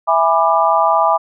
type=chord; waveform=sine; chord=E dominant seventh; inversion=none; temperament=just; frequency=659.3 / 824.1 / 988.9 / 1186.7 Hz; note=E5 / G#5 / B5 / D6; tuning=0 / -14 / +2 / +18 cents; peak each=-16 dBFS; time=0.07-1.18 s; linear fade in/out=20 ms; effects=none